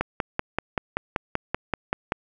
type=click train; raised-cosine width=0.5 ms; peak=-8 dBFS; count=12; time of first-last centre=0.01-2.121 s; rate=5.21 Hz; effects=none